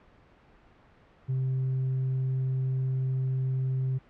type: tone with tanh clipping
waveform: sine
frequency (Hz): 130.81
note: C3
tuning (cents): 0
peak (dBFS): -26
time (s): 1.28-3.99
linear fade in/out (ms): 20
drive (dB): 1
effects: pink hiss -58 dBFS RMS until 4.09 s + low-pass 2000 Hz 12 dB/octave

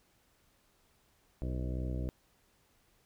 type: harmonic tone with a mistuned harmonic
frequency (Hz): 62.8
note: B1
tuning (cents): +30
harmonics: 1 / 2 / 3 / 4 / 5 / 6 / 7 / 8 / 9 / 10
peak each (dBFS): -35 / -39 / -45 / -46 / -45 / -51 / -53 / -51 / -55 / -53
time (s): 1.42-2.09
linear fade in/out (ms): 0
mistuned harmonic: 8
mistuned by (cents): +20
effects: pink hiss -70 dBFS RMS until 3.05 s

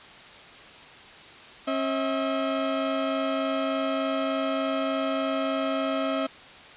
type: tone pair together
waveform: 30% pulse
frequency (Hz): 270 / 643.3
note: C#4 / E5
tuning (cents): -45 / -42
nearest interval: octave + minor third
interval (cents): 1503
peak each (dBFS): -25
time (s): 1.67-6.27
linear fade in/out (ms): 10
effects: white hiss -46 dBFS RMS until 6.76 s + resampled to 8000 Hz

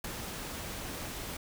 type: noise with ADSR envelope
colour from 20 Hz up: pink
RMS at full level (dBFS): -35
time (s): 0.04-1.37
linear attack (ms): 5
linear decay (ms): 16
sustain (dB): -5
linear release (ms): 5
effects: none

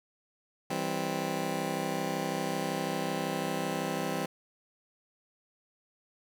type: chord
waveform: 15% pulse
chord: C major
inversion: first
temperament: just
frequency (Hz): 163.52 / 196.22 / 261.6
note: E3 / G3 / C4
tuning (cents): -14 / +2 / 0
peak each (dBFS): -29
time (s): 0.7-4.26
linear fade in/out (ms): 5
effects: none

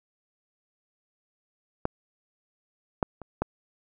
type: clicks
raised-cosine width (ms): 1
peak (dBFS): -11 / -9 / -26 / -11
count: 4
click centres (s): 1.854 / 3.028 / 3.217 / 3.42
effects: none

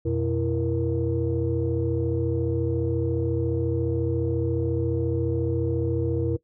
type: tone cluster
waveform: sine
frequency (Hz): 86.8 / 121.1 / 331.7 / 470.2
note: F2 / B2 / E4 / A#4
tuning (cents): -10 / -34 / +11 / +15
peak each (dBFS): -27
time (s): 0.05-6.37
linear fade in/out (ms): 10
effects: noise-tail reverb RT60 0.1 s tail -19 dB re dry + tanh soft clip ceiling -14 dBFS

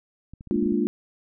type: clicks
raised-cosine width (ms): 5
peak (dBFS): -29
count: 7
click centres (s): 0.336 / 0.409 / 0.473 / 0.561 / 0.627 / 0.662 / 0.723
type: chord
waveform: sine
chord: Bb dominant seventh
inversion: third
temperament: equal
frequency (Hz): 207.7 / 233.1 / 293.7 / 349.2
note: Ab3 / Bb3 / D4 / F4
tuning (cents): 0 / 0 / 0 / 0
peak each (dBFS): -26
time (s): 0.51-0.87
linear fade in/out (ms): 0
effects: none

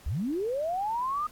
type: linear sweep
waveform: sine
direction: up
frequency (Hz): 50.6 to 1244.5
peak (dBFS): -27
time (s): 0.06-1.27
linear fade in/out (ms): 5
effects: pink hiss -54 dBFS RMS until 1.31 s + AAC 64 kbps

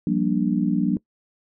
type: chord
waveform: sine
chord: G minor seventh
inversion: third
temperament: just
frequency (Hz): 176.4 / 196 / 235.2 / 294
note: F3 / G3 / Bb3 / D4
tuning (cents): +18 / 0 / +16 / +2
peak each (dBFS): -24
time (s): 0.07-0.97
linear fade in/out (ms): 2
effects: noise-tail reverb RT60 0.1 s tail -21 dB re dry

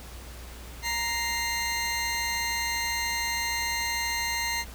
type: tone pair together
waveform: 20% pulse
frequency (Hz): 933 / 2093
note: A#5 / C7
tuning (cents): +1 / 0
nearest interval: octave + major second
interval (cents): 1399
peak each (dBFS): -26 / -24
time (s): 0.82-4.65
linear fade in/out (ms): 50
effects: added 60 Hz sine -41 dBFS peak until 4.74 s + pink hiss -46 dBFS RMS until 4.74 s

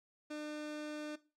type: tone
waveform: 30% pulse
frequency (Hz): 301.1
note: D4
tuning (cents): +43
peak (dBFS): -38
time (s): 0.3-1.16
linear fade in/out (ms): 10
effects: noise-tail reverb RT60 0.3 s tail -17 dB re dry + low-pass 7000 Hz 12 dB/octave

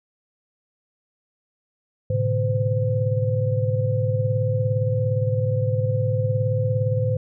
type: tone cluster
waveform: sine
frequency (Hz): 108.5 / 128 / 145.6 / 512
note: A2 / C3 / D3 / C5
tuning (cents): -24 / -38 / -15 / -38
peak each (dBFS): -21 / -27 / -29 / -25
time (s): 2.1-7.17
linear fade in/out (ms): 5
effects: none

